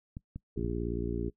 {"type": "clicks", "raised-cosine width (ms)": 5, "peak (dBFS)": -27, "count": 5, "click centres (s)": [0.169, 0.36, 0.59, 0.648, 0.697]}
{"type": "harmonic tone", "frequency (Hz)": 58.27, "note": "A#1", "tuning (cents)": 0, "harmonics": [1, 2, 3, 4, 5, 6, 7], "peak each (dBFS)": [-36, -39, -40, -39, -40, -38, -39], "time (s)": [0.56, 1.3], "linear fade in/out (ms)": 10}
{"effects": ["noise-tail reverb RT60 0.1 s tail -22 dB re dry"]}